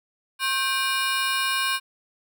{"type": "ring-modulated tone", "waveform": "20% pulse", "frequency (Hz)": 1322, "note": "E6", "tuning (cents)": 5, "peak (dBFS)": -14, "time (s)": [0.39, 1.8], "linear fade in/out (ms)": 50, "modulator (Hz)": 248, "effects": []}